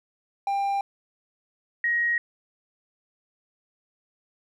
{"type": "tone pair in turn", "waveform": ["triangle", "sine"], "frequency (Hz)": [795, 1887.4], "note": ["G5", "A#6"], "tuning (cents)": [24, 21], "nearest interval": "octave + minor third", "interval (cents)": 1497, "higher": "second", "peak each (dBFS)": -21, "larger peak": "neither", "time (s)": [[0.47, 0.81], [1.84, 2.18]], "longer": "neither", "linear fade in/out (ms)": 2, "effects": []}